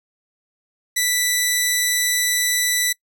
10% pulse tone, 1975.5 Hz, B6, in tune, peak -8 dBFS, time 0.96-2.93 s, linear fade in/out 10 ms, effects noise-tail reverb RT60 0.1 s tail -25 dB re dry

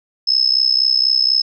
sine tone with amplitude modulation, 5200 Hz, E8, 24 cents flat, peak -8 dBFS, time 0.27-1.42 s, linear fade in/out 10 ms, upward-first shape sine, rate 64.1 Hz, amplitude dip 90%, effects none

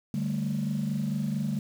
sine chord, D suspended fourth, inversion none, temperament just, 146.83 / 195.78 / 220.2 Hz, D3 / G3 / A3, 0 / -2 / +2 cents, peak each -30 dBFS, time 0.14-1.59 s, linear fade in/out 2 ms, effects tanh soft clip ceiling -21 dBFS + 8-bit

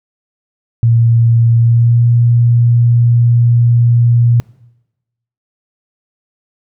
sine tone with pitch glide, 116.2 to 118.85 Hz, A#2 to A#2, -5 to +34 cents, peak -6 dBFS, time 0.83-4.4 s, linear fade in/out 0 ms, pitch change +39 cents, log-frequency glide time 1.56-2.04 s, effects noise-tail reverb RT60 1.0 s tail -24 dB re dry

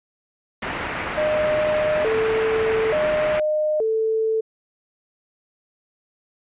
white low-pass noise, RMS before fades -28 dBFS, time 0.62-3.4 s, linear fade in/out 5 ms, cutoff 2300 Hz, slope 24 dB/octave
sine tone with vibrato, 520 Hz, C5, 11 cents flat, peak -18 dBFS, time 1.17-4.41 s, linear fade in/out 10 ms, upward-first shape square, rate 0.57 Hz, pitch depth 280 cents each way
effects resampled to 8000 Hz

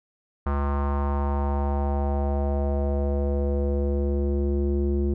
square tone with low-pass filter sweep, 70.7 Hz, C#2, 35 cents sharp, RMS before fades -24 dBFS, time 0.46-5.14 s, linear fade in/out 5 ms, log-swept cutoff 1200 to 330 Hz, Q 3.2, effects none

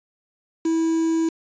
triangle tone with quantisation, 326.2 Hz, E4, 18 cents flat, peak -16 dBFS, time 0.65-1.29 s, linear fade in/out 5 ms, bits 6, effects resampled to 16000 Hz

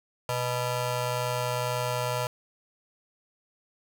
20% pulse ring-modulated tone, 370 Hz, F#4, in tune, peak -19 dBFS, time 0.29-2.27 s, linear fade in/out 2 ms, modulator 246 Hz, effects none

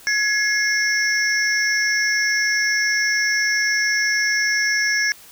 sine tone cluster, 1681 / 2154 / 5450 / 5940 Hz, G#6 / C7 / F8 / F#8, +20 / +50 / -43 / +6 cents, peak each -19 / -23 / -25 / -28 dBFS, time 0.07-5.12 s, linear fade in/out 0 ms, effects white hiss -45 dBFS RMS until 5.31 s

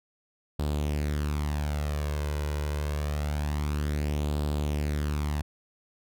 sawtooth tone with flanger, 74 Hz, D2, 14 cents sharp, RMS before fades -29 dBFS, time 0.59-5.42 s, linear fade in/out 5 ms, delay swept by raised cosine 0.24 to 2.04 ms, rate 0.26 Hz, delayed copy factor +0.55, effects none

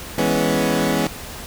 20% pulse chord, C# minor seventh, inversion first, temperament equal, 164.81 / 207.7 / 246.9 / 277.2 Hz, E3 / G#3 / B3 / C#4, 0 / 0 / 0 / 0 cents, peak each -18 dBFS, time 0.18-1.07 s, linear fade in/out 2 ms, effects pink hiss -34 dBFS RMS until 1.46 s

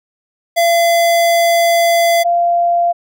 square / sine tone pair in turn, 680 / 691.9 Hz, F5 / F5, -46 / -16 cents, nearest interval unison, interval 30 cents, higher second, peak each -10 dBFS, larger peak neither, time 0.56-2.24 / 2.24-2.93 s, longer first, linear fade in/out 20 ms, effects none

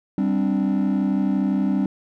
triangle chord, G suspended fourth, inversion none, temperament equal, 196 / 261.6 / 293.7 Hz, G3 / C4 / D4, 0 / 0 / 0 cents, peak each -18 / -21 / -22 dBFS, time 0.18-1.86 s, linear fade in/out 2 ms, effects tanh soft clip ceiling -11 dBFS

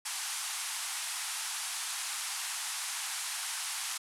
white band-pass noise, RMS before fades -37 dBFS, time 0.05-3.98 s, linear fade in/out 10 ms, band 770 to 11000 Hz, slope 48 dB/octave, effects none

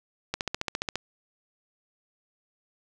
click train, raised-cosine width 0.2 ms, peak -11 dBFS, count 10, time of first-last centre 0.34-0.956 s, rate 14.6 Hz, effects none

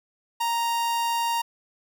45% pulse tone, 932.3 Hz, A#5, in tune, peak -23 dBFS, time 0.4-1.42 s, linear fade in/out 10 ms, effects none

